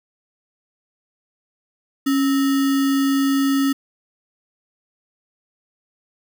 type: tone with sample-and-hold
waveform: sine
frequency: 274.5 Hz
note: C#4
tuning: 17 cents flat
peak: -15 dBFS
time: 2.06-3.73 s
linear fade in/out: 10 ms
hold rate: 1575 Hz
effects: none